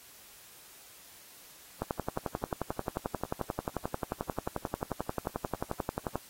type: click train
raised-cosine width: 1 ms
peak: -17 dBFS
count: 50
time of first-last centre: 1.82-6.156 s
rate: 11.3 Hz
effects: white hiss -54 dBFS RMS until 6.29 s + AAC 48 kbps